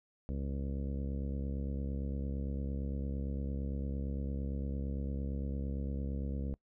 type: harmonic tone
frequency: 68.8 Hz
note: C#2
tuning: 12 cents flat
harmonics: 1 / 2 / 3 / 4 / 5 / 6 / 7 / 8 / 9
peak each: -36 / -42 / -42 / -46 / -54 / -55 / -50 / -55 / -62 dBFS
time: 0.29-6.54 s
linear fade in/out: 0 ms
effects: noise-tail reverb RT60 0.1 s tail -23 dB re dry